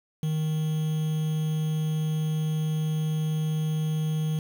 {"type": "tone with quantisation", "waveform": "triangle", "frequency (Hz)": 155.9, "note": "D#3", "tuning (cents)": 4, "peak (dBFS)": -22, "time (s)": [0.23, 4.39], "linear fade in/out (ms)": 2, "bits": 7, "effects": []}